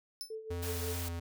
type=tone with exponential decay; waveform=sawtooth; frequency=5274 Hz; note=E8; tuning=in tune; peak=-32 dBFS; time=0.21-0.35 s; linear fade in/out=0 ms; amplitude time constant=29 ms
type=tone with tremolo; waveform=sine; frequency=440 Hz; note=A4; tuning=in tune; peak=-37 dBFS; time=0.3-0.99 s; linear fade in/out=5 ms; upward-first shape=sine; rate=5.6 Hz; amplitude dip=70%
type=tone with vibrato; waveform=square; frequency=85.5 Hz; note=F2; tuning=36 cents flat; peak=-37 dBFS; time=0.5-1.2 s; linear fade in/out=10 ms; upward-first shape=square; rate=2.6 Hz; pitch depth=12 cents each way
type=band-stop noise; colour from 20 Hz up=white; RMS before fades=-42 dBFS; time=0.62-1.09 s; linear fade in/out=10 ms; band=100 to 490 Hz; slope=48 dB/octave
effects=none